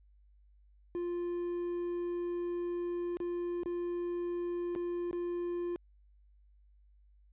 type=tone with dropouts; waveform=triangle; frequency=349.2 Hz; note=F4; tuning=in tune; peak=-31 dBFS; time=0.95-5.76 s; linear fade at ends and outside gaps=0 ms; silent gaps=3.17-3.202 / 3.633-3.659 / 4.751-4.76 / 5.111-5.13 s; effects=added 50 Hz sine -60 dBFS peak until 7.32 s + resampled to 8000 Hz